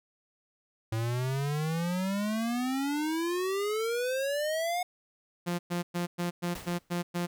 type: exponential sweep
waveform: square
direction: up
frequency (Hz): 110 to 727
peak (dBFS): -29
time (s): 0.92-4.83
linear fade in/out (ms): 5
type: tone bursts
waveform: sawtooth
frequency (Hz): 174.61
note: F3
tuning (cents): 0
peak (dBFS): -25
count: 8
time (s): 5.46-7.27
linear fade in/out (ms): 20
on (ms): 130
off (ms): 110
type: noise with exponential decay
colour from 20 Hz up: pink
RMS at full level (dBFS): -38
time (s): 6.55-6.93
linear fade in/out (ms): 2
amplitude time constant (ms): 82
effects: none